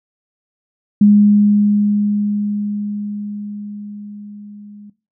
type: tone with level ramp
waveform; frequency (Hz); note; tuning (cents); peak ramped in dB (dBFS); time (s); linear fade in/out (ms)
sine; 206.5; G#3; -10; -5 to -35; 1.01-4.9; 5
effects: noise-tail reverb RT60 0.3 s tail -18 dB re dry